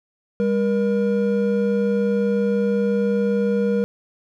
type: tone pair together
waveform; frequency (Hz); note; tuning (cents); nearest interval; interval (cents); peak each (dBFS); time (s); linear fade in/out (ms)
triangle; 201 / 475.4; G3 / A#4; +44 / +34; octave + minor third; 1490; -18; 0.4-3.84; 0
effects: none